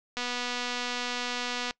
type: click train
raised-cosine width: 0.2 ms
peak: -15 dBFS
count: 378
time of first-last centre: 0.17-1.709 s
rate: 245 Hz
effects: noise-tail reverb RT60 0.1 s tail -23 dB re dry + low-pass 7000 Hz 12 dB/octave